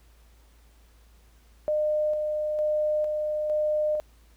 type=tone with tremolo; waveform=sine; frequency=607 Hz; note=D#5; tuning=43 cents flat; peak=-22 dBFS; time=1.68-4 s; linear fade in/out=0 ms; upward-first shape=square; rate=1.1 Hz; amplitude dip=30%; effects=added 56 Hz sine -54 dBFS peak until 4.36 s + pink hiss -63 dBFS RMS until 4.36 s